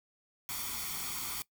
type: noise with comb filter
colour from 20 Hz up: white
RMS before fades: -38 dBFS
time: 0.49-1.42 s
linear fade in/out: 0 ms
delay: 0.89 ms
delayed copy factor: +0.65
effects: noise-tail reverb RT60 0.1 s tail -20 dB re dry